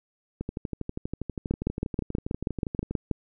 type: two click trains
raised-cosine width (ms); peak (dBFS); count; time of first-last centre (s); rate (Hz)
3; -12 / -18; 11 / 32; 1.51-3.113 / 0.41-2.91; 6.24 / 12.4
effects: none